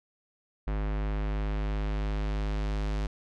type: tone with low-pass filter sweep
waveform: square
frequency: 51.5 Hz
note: G#1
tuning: 14 cents flat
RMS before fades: -30 dBFS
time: 0.67-3.07 s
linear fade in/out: 5 ms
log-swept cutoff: 2100 to 5400 Hz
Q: 0.86
effects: none